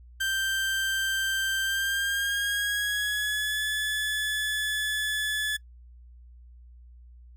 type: tone with pitch glide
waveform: 30% pulse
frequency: 1568 to 1719.8 Hz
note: G6 to A6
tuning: 0 to -40 cents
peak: -23 dBFS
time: 0.2-5.57 s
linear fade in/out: 10 ms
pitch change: +160 cents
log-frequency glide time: 1.63-3.61 s
effects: noise-tail reverb RT60 0.1 s tail -22 dB re dry + added 60 Hz sine -47 dBFS peak until 7.36 s